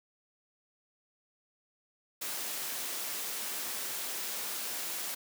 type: high-pass noise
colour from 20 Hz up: white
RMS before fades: -37 dBFS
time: 2.21-5.15 s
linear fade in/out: 10 ms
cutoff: 240 Hz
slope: 12 dB/octave
effects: none